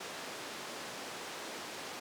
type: band-pass noise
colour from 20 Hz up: pink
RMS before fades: -44 dBFS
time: 0-2 s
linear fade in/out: 10 ms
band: 320 to 7200 Hz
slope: 12 dB/octave
effects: none